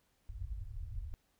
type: low-pass noise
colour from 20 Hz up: pink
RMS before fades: -42 dBFS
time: 0.29-1.14 s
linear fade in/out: 0 ms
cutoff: 110 Hz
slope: 96 dB/octave
effects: pink hiss -75 dBFS RMS until 1.39 s